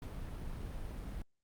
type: noise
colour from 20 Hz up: brown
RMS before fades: -42 dBFS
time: 0.02-1.22 s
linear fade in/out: 2 ms
effects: Opus 48 kbps